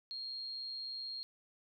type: tone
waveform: sine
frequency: 4241 Hz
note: C8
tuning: 23 cents sharp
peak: -40 dBFS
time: 0.11-1.23 s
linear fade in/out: 0 ms
effects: none